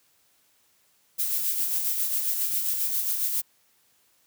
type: noise with tremolo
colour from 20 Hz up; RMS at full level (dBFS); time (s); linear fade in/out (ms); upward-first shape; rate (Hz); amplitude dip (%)
violet; -25; 1.18-3.42; 20; sine; 7.4; 40
effects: white hiss -65 dBFS RMS until 4.26 s + high-pass 60 Hz 12 dB/octave